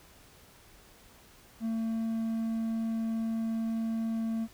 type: tone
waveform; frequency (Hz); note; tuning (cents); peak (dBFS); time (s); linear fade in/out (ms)
triangle; 225.2; A3; +40; -27; 1.6-4.48; 50
effects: pink hiss -57 dBFS RMS until 4.53 s